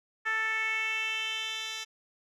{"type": "tone with band-pass filter sweep", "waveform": "10% pulse", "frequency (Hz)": 441.2, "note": "A4", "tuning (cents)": 5, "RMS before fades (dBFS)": -32, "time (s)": [0.25, 1.85], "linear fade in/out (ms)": 20, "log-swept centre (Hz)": [1700, 4300], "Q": 3.8, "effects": []}